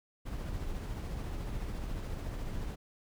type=noise with tremolo; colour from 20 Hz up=brown; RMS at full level=-36 dBFS; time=0.25-2.76 s; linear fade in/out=20 ms; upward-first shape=triangle; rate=14 Hz; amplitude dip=35%; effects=none